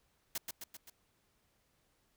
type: noise with echo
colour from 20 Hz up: white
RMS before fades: -37 dBFS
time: 0.35-0.38 s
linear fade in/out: 5 ms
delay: 130 ms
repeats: 4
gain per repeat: -4 dB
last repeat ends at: 0.9 s
effects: pink hiss -75 dBFS RMS until 2.16 s